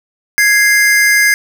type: tone pair together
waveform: square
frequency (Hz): 1661.2 / 2093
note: G#6 / C7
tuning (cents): 0 / 0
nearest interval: major third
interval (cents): 400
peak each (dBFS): -11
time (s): 0.38-1.34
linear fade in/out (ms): 0
effects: none